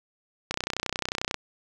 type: click train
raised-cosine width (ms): 0.2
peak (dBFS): -10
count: 27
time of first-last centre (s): 0.51-1.343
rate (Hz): 31.2
effects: none